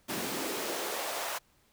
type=noise with high-pass filter sweep; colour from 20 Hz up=pink; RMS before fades=-35 dBFS; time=0.08-1.39 s; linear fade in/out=20 ms; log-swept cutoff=210 to 820 Hz; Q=1.8; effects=pink hiss -67 dBFS RMS until 1.72 s